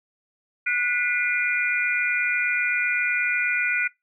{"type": "tone cluster", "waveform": "sine", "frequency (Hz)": [1464, 1995, 2143, 2411], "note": ["F#6", "B6", "C7", "D7"], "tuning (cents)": [-19, 17, 41, 45], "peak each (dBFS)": [-25, -28, -31, -24], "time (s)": [0.66, 3.88], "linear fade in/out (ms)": 10, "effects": ["noise-tail reverb RT60 0.2 s tail -23 dB re dry"]}